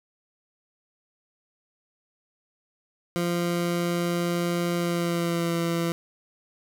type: tone with pitch glide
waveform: 20% pulse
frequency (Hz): 173.1 to 168.76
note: F3 to E3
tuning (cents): -15 to +41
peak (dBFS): -19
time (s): 3.16-5.92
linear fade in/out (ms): 0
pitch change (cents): -44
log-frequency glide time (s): 4.76-5.56
effects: none